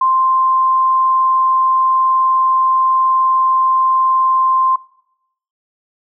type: tone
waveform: sine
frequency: 1046.5 Hz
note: C6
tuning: in tune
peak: -10 dBFS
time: 0.01-4.76 s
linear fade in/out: 5 ms
effects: noise-tail reverb RT60 0.8 s tail -22 dB re dry